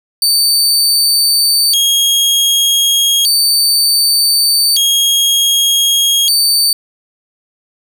sawtooth tone with vibrato, 3867 Hz, B7, 37 cents flat, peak -6 dBFS, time 0.22-6.73 s, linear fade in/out 2 ms, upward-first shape square, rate 0.33 Hz, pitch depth 290 cents each way, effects none

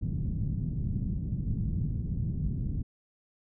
white low-pass noise, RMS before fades -31 dBFS, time 0.01-2.83 s, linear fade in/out 10 ms, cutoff 180 Hz, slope 24 dB/octave, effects none

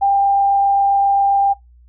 sine tone with frequency modulation, 795 Hz, G5, 24 cents sharp, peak -11 dBFS, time 0.01-1.54 s, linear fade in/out 20 ms, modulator 27.5 Hz, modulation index 0.23, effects noise-tail reverb RT60 0.2 s tail -23 dB re dry + added 60 Hz sine -44 dBFS peak until 1.88 s

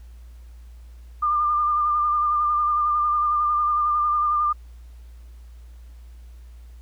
sine tone with vibrato, 1200 Hz, D6, 37 cents sharp, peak -18 dBFS, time 1.22-4.53 s, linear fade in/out 10 ms, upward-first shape sine, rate 11 Hz, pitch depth 26 cents each way, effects added 59 Hz sine -40 dBFS peak until 6.81 s + pink hiss -61 dBFS RMS until 6.81 s

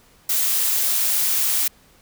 blue noise, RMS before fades -20 dBFS, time 0.29-1.68 s, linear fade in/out 5 ms, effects pink hiss -54 dBFS RMS until 2.01 s

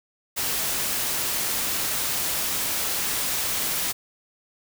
white noise, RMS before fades -26 dBFS, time 0.36-3.93 s, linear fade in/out 20 ms, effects none

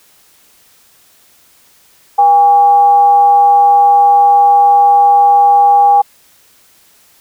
sine tone with frequency modulation, 810 Hz, G#5, 43 cents flat, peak -4 dBFS, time 2.18-6.02 s, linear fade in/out 10 ms, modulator 326 Hz, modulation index 0.21, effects white hiss -48 dBFS RMS until 7.2 s

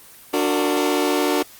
sawtooth chord, D augmented, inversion none, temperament just, 293.7 / 367.1 / 458.9 Hz, D4 / F#4 / A#4, 0 / -14 / -27 cents, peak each -17 / -18 / -20 dBFS, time 0.33-1.43 s, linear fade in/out 10 ms, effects white hiss -45 dBFS RMS until 1.59 s + Opus 24 kbps

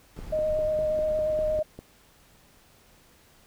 brown noise, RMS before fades -39 dBFS, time 0.16-1.6 s, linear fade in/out 5 ms
click train, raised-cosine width 2 ms, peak -26 dBFS, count 9, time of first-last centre 0.19-1.79 s, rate 5 Hz
sine tone with vibrato, 618 Hz, D#5, 12 cents flat, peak -23 dBFS, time 0.32-1.63 s, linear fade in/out 10 ms, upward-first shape square, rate 8.5 Hz, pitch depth 10 cents each way
effects pink hiss -58 dBFS RMS until 3.46 s

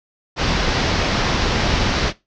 pink low-pass noise, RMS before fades -19 dBFS, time 0.36-2.13 s, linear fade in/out 50 ms, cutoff 5800 Hz, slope 48 dB/octave, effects noise-tail reverb RT60 0.2 s tail -17 dB re dry

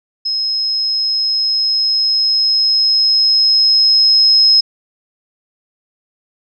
sine tone with level ramp, 5140 Hz, E8, 45 cents flat, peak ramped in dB -15 to -6 dBFS, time 0.25-4.61 s, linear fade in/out 10 ms, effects none

